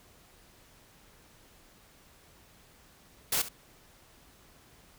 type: noise with echo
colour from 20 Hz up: white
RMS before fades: -28 dBFS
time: 3.32-3.42 s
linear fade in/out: 5 ms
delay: 68 ms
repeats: 1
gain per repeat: -14 dB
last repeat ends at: 3.488 s
effects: pink hiss -59 dBFS RMS until 4.98 s